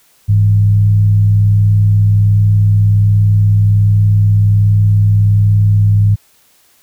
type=tone with frequency modulation; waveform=sine; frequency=103 Hz; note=G#2; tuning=14 cents flat; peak=-6 dBFS; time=0.28-6.16 s; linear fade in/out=20 ms; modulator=61.3 Hz; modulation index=0.31; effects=white hiss -51 dBFS RMS until 6.82 s